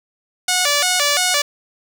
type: tone with vibrato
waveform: 5% pulse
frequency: 650 Hz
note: E5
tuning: 24 cents flat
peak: -3 dBFS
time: 0.48-1.42 s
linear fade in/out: 5 ms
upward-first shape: square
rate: 2.9 Hz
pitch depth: 200 cents each way
effects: none